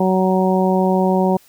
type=harmonic tone; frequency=187.1 Hz; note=F#3; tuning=20 cents sharp; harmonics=1 / 2 / 3 / 4 / 5; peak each=-16 / -19 / -21 / -22 / -23 dBFS; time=0-1.37 s; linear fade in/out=5 ms; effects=white hiss -51 dBFS RMS until 1.48 s